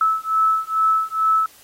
sine beating tone pair, 1304 / 1306.3 Hz, E6 / E6, -19 / -16 cents, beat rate 2.3 Hz, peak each -19 / -19 dBFS, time 0.01-1.46 s, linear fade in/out 2 ms, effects white hiss -49 dBFS RMS until 1.63 s + AAC 48 kbps

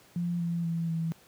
sine tone with pitch steps, 173.4 / 170 / 166.6 / 163.9 Hz, F3 / F3 / E3 / E3, -12 / -46 / +19 / -10 cents, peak -27 dBFS, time 0.16-1.12 s, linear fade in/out 0 ms, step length 240 ms, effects pink hiss -58 dBFS RMS until 1.27 s + high-pass 100 Hz 12 dB/octave

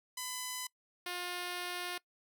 5% pulse tone pair in turn, 1006 / 355.7 Hz, B5 / F4, +32 / +32 cents, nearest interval octave + tritone, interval 1800 cents, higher first, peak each -26 / -26 dBFS, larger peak neither, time 0.17-0.67 / 1.06-1.98 s, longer second, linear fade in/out 5 ms, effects noise-tail reverb RT60 0.1 s tail -22 dB re dry

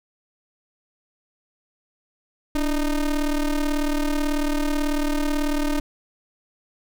square ring-modulated tone, 154.1 Hz, D#3, 16 cents flat, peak -18 dBFS, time 2.55-5.8 s, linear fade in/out 2 ms, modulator 135 Hz, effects none

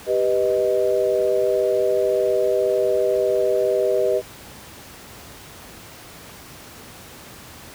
sine chord, G augmented, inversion none, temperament equal, 392 / 493.9 / 622.3 Hz, G4 / B4 / D#5, 0 / 0 / 0 cents, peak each -21 dBFS, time 0.06-4.22 s, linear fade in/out 50 ms, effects pink hiss -41 dBFS RMS until 7.74 s + high-pass 60 Hz 12 dB/octave

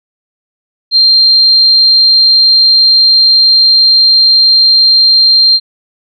sine tone, 4177 Hz, C8, 4 cents flat, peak -3 dBFS, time 0.91-5.6 s, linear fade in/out 50 ms, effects none

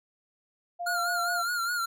sine tone, 698.5 Hz, F5, in tune, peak -31 dBFS, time 0.79-1.43 s, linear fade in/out 20 ms
square tone with vibrato, 1406 Hz, F6, 11 cents sharp, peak -28 dBFS, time 0.86-1.86 s, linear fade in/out 10 ms, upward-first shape sine, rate 4.9 Hz, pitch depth 62 cents each way
effects none

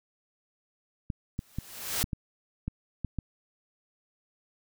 clicks, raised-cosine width 5 ms, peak -19 dBFS, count 8, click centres 1.102 / 1.391 / 1.586 / 2.041 / 2.132 / 2.68 / 3.047 / 3.187 s
white noise with exponential growth, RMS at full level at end -27 dBFS, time 1.38-2.03 s, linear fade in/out 0 ms, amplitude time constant 140 ms
effects none

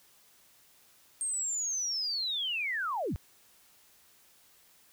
sine linear sweep, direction down, 8610 to 35.27 Hz, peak -30 dBFS, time 1.21-3.16 s, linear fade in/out 0 ms, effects white hiss -62 dBFS RMS until 4.92 s

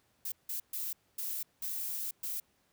violet noise bursts at uneven times, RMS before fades -37 dBFS, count 6, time 0.25-0.32 / 0.49-0.6 / 0.73-0.93 / 1.18-1.43 / 1.62-2.11 / 2.23-2.4 s, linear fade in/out 5 ms, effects pink hiss -72 dBFS RMS until 2.72 s + high-pass 60 Hz 12 dB/octave

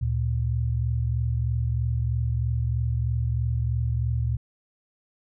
sine tone pair together, 73.42 / 116.55 Hz, D2 / A#2, 0 / 0 cents, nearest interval minor sixth, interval 800 cents, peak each -26 / -24 dBFS, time 0.01-4.37 s, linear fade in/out 10 ms, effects none

